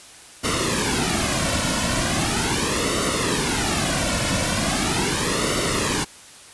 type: noise with flanger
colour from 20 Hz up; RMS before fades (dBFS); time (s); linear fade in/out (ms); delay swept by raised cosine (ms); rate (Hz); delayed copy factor
pink; -22; 0.43-6.05; 20; 1.2 to 2.5; 0.39; -0.7
effects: white hiss -44 dBFS RMS until 6.53 s + resampled to 24000 Hz